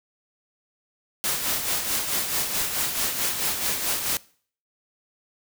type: noise with tremolo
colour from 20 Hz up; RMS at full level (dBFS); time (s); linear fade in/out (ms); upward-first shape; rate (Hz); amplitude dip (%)
white; -24; 1.24-4.17; 0; sine; 4.6; 50
effects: noise-tail reverb RT60 0.5 s tail -22 dB re dry